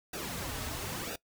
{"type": "noise with flanger", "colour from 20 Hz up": "pink", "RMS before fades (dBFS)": -38, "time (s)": [0.13, 1.16], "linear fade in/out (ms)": 5, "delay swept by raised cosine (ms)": [0.93, 5.83], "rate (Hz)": 1, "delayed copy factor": -0.75, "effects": ["noise-tail reverb RT60 0.1 s tail -21 dB re dry"]}